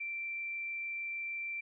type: tone with frequency modulation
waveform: sine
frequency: 2349 Hz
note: D7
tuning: in tune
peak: -36 dBFS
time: 0-1.61 s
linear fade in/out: 10 ms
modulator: 26.5 Hz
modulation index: 0.3
effects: none